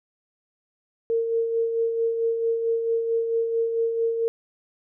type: tone with tremolo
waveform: sine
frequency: 458.1 Hz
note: A#4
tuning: 30 cents flat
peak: -19 dBFS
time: 1.1-4.28 s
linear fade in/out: 0 ms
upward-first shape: sine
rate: 4.5 Hz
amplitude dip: 45%
effects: none